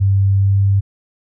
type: tone with pitch glide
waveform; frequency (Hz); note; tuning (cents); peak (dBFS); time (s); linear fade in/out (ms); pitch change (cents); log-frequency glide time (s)
sine; 98 to 98.74; G2 to G2; 0 to +13; -10; 0-0.81; 20; +13; 0.38-0.57
effects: none